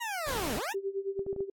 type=linear two-way sweep; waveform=20% pulse; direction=down then up; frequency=974 to 190.1 to 974 Hz; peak=-28 dBFS; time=0-0.74 s; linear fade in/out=20 ms; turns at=0.55 s
type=noise; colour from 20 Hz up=pink; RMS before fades=-37 dBFS; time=0.26-0.6 s; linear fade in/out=20 ms
type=tone with tremolo; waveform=sine; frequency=392 Hz; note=G4; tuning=in tune; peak=-28 dBFS; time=0.74-1.5 s; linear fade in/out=5 ms; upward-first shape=sine; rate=9.3 Hz; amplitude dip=85%
type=clicks; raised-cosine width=2 ms; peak=-29 dBFS; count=5; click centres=1.193 / 1.265 / 1.329 / 1.363 / 1.406 s
effects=AAC 64 kbps